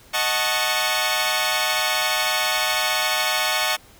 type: chord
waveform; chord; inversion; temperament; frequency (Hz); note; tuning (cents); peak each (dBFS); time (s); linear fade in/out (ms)
10% pulse; D# half-diminished seventh; none; equal with one note detuned; 622.3 / 740 / 880 / 1103; D#5 / F#5 / A5 / C#6; 0 / 0 / 0 / -9; -17; 0.13-3.77; 20
effects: pink hiss -50 dBFS RMS until 3.99 s